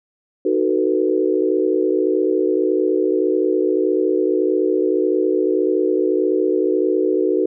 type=chord; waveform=sine; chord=B dominant seventh; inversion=first; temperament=just; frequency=308.7 / 370.4 / 444.5 / 493.9 Hz; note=D#4 / F#4 / A4 / B4; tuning=-14 / +2 / +18 / 0 cents; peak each=-21 / -18 / -21 / -23 dBFS; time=0.45-7.46 s; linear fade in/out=5 ms; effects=none